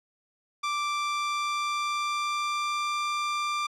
sawtooth tone with pitch glide, 1174.7 to 1185.6 Hz, D6 to D6, 0 to +16 cents, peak -23 dBFS, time 0.63-3.67 s, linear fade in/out 10 ms, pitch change +16 cents, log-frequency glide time 0.92-3.01 s, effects low-pass 6000 Hz 12 dB/octave

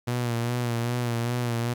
sawtooth tone with vibrato, 119.7 Hz, A#2, 46 cents sharp, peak -21 dBFS, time 0.07-1.74 s, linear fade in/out 10 ms, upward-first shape sine, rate 2.5 Hz, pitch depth 44 cents each way, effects 10-bit

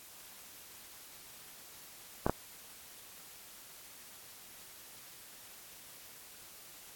clicks, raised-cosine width 1 ms, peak -13 dBFS, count 2, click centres 2.265 / 2.296 s, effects white hiss -53 dBFS RMS until 6.95 s + AAC 64 kbps

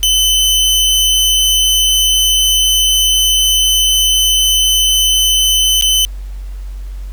sawtooth tone with dropouts, 3038 Hz, F#7, 45 cents sharp, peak -6 dBFS, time 0.03-6.05 s, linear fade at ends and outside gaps 0 ms, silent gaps 5.811-5.823 s, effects added 47 Hz sine -22 dBFS peak until 7.12 s + pink hiss -46 dBFS RMS until 7.12 s

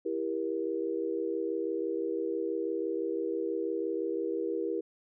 sine chord, E diminished, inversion none, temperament just, 329.6 / 395.6 / 474.7 Hz, E4 / G4 / Bb4, 0 / +16 / +31 cents, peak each -34 dBFS, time 0.05-4.81 s, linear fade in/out 10 ms, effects none

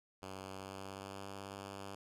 5% pulse tone with pitch glide, 95.5 to 98.47 Hz, G2 to G2, -45 to +8 cents, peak -34 dBFS, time 0.22-1.95 s, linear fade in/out 5 ms, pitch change +53 cents, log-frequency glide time 0.42-1.27 s, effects low-pass 12000 Hz 12 dB/octave

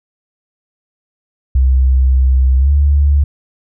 sine tone with pitch glide, 65 to 71.71 Hz, C2 to D2, -11 to -41 cents, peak -7 dBFS, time 1.55-3.24 s, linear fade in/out 5 ms, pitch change +170 cents, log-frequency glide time 2.58-2.71 s, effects none

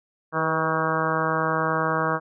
harmonic tone with a mistuned harmonic, 159.4 Hz, D#3, 42 cents sharp, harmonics 1 / 2 / 3 / 4 / 5 / 6 / 7 / 8 / 9 / 10, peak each -30 / -32 / -29 / -30 / -33 / -31 / -27 / -30 / -31 / -32 dBFS, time 0.32-2.2 s, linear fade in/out 50 ms, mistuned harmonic 3, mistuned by +26 cents, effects none

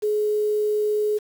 sine tone with quantisation, 422.6 Hz, G#4, 30 cents sharp, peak -19 dBFS, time 0.02-1.19 s, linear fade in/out 20 ms, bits 7, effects none

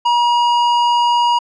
sine tone with hard clipping, 956 Hz, A#5, 43 cents sharp, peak -13 dBFS, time 0.05-1.39 s, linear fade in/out 10 ms, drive 13 dB, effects low-pass 5000 Hz 12 dB/octave

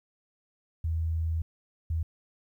sine tone bursts at uneven times, 81.3 Hz, E2, 23 cents flat, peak -26 dBFS, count 2, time 0.84-1.42 / 1.9-2.03 s, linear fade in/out 5 ms, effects 11-bit

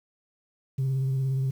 sine tone with vibrato, 133.3 Hz, C3, 33 cents sharp, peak -21 dBFS, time 0.78-1.51 s, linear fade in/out 10 ms, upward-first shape sine, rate 17 Hz, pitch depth 28 cents each way, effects tanh soft clip ceiling -22 dBFS + 9-bit

